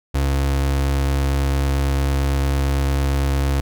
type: tone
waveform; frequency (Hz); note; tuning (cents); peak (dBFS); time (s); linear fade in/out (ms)
35% pulse; 68.9; C#2; -10; -15; 0.14-3.61; 10
effects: none